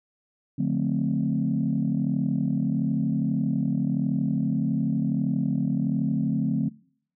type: chord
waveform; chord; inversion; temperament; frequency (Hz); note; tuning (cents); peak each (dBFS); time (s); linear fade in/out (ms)
sine; D minor seventh; none; equal with one note detuned; 146.83 / 179.01 / 220 / 261.6; D3 / F3 / A3 / C4; 0 / +43 / 0 / 0; -27; 0.58-6.69; 10
effects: noise-tail reverb RT60 0.6 s tail -24 dB re dry + tanh soft clip ceiling -14 dBFS